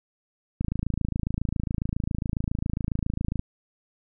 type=click train; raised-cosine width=5 ms; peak=-14 dBFS; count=77; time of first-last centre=0.61-3.394 s; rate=27.3 Hz; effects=none